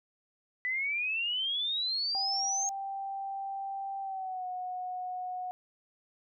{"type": "exponential sweep", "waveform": "sine", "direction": "up", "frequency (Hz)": [1975.5, 6550], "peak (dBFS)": -29, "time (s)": [0.65, 2.69], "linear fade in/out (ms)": 0}
{"type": "tone with pitch glide", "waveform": "sine", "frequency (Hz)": [784, 731.5], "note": ["G5", "F#5"], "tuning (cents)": [0, -20], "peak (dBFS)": -34, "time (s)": [2.15, 5.51], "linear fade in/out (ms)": 0, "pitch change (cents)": -120, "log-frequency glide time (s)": [4.01, 4.46]}
{"effects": []}